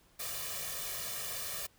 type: noise with comb filter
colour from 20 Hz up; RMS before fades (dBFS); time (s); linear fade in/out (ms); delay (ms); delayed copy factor
white; -39; 0.19-1.67; 10; 1.7; +0.9
effects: pink hiss -66 dBFS RMS until 1.78 s